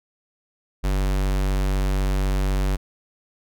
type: tone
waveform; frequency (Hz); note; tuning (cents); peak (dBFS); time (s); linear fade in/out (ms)
square; 48; G1; -36; -20; 0.83-2.77; 20
effects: none